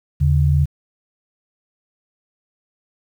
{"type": "tone pair together", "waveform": "sine", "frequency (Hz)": [79.58, 141.8], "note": ["D#2", "C#3"], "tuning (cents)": [40, 40], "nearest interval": "minor seventh", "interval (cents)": 1000, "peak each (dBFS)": -15, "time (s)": [0.2, 0.66], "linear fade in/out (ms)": 20, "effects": ["8-bit"]}